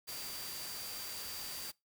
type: tone in noise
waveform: sine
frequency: 4699 Hz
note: D8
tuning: in tune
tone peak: -47 dBFS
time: 0.07-1.72 s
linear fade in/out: 20 ms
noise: white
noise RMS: -44 dBFS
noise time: 0.07-1.72 s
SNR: -6 dB
effects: noise-tail reverb RT60 0.2 s tail -23 dB re dry